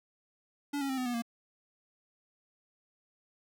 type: tone with pitch steps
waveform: square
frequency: 286.6 / 275.1 / 264 / 253.4 / 243.2 / 233.5 Hz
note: D4 / C#4 / C4 / B3 / B3 / A#3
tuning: -42 / -13 / +16 / +45 / -26 / +3 cents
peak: -32 dBFS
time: 0.73-1.222 s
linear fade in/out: 10 ms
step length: 82 ms
effects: none